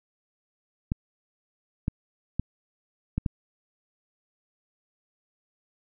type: clicks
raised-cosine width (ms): 5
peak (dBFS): -13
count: 5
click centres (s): 0.919 / 1.881 / 2.396 / 3.18 / 3.262
effects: none